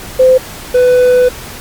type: tone pair in turn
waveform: sine / triangle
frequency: 515 / 498.3 Hz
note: C5 / B4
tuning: -28 / +15 cents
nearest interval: minor second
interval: 57 cents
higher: first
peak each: -3 dBFS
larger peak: neither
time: 0.19-0.38 / 0.74-1.29 s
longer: second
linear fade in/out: 10 ms
effects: pink hiss -28 dBFS RMS until 1.6 s + Opus 48 kbps